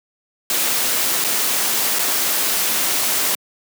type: noise with dropouts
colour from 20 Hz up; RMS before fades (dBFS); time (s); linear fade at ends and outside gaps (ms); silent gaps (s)
white; -19; 0.5-3.35; 1; 1.241-1.246 / 1.987-1.992
effects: high-pass 200 Hz 12 dB/octave